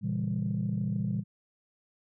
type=chord; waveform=sine; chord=A# diminished seventh; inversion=none; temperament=equal with one note detuned; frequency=116.54 / 138.59 / 164.81 / 198.5 Hz; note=A#2 / C#3 / E3 / G3; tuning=0 / 0 / 0 / +22 cents; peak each=-32 / -36 / -33 / -31 dBFS; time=0.01-1.24 s; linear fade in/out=50 ms; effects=tanh soft clip ceiling -21 dBFS